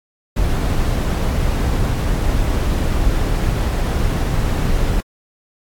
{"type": "noise", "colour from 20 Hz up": "brown", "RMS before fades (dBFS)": -17, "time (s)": [0.36, 5.01], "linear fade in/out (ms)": 10, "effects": ["AAC 64 kbps"]}